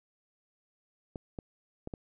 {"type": "clicks", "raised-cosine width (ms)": 2, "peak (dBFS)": -25, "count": 4, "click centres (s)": [1.158, 1.388, 1.874, 1.938], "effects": []}